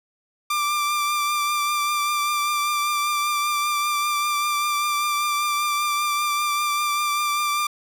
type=tone with vibrato; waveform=sawtooth; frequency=1183 Hz; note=D6; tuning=12 cents sharp; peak=-17 dBFS; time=0.5-7.67 s; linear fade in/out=5 ms; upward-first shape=triangle; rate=5.1 Hz; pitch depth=24 cents each way; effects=none